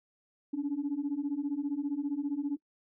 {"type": "beating tone pair", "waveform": "sine", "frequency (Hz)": [277.2, 292.2], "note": ["C#4", "D4"], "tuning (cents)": [0, -9], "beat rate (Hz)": 15, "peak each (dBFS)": [-33, -31], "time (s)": [0.53, 2.57], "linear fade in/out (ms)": 10, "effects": ["noise-tail reverb RT60 0.1 s tail -23 dB re dry", "tanh soft clip ceiling -25 dBFS"]}